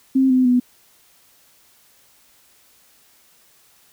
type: tone with pitch steps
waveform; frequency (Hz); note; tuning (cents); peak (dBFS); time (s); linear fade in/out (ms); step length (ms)
sine; 264.9 / 256.2 / 247.7; C4 / C4 / B3; +22 / -36 / +5; -12; 0.15-0.6; 10; 150
effects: white hiss -55 dBFS RMS until 3.92 s